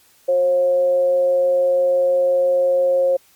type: tone with frequency modulation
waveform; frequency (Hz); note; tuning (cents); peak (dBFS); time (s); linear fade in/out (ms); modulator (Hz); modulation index
sine; 536; C5; +42; -13; 0.28-3.17; 10; 175; 0.22
effects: white hiss -54 dBFS RMS until 3.35 s + MP3 96 kbps